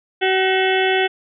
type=harmonic tone with a mistuned harmonic; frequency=378 Hz; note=F#4; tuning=37 cents sharp; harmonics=1 / 2 / 4 / 5 / 6 / 7 / 8 / 9; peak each=-18 / -21 / -24 / -25 / -26 / -26 / -27 / -28 dBFS; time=0.21-1.08 s; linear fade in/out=20 ms; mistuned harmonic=6; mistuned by=-70 cents; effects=none